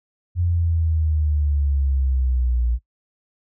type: exponential sweep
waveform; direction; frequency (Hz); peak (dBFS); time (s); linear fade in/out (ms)
sine; down; 88.5 to 58.27; -17; 0.35-2.79; 50
effects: noise-tail reverb RT60 0.1 s tail -19 dB re dry